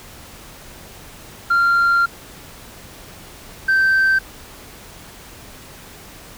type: tone pair in turn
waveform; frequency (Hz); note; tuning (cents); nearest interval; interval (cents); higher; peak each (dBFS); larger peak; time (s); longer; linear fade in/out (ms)
sine; 1386 / 1555.7; F6 / G6; -14 / -14; major second; 200; second; -10; neither; 1.5-2.06 / 3.68-4.19; first; 10
effects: tanh soft clip ceiling -11 dBFS + pink hiss -40 dBFS RMS until 6.37 s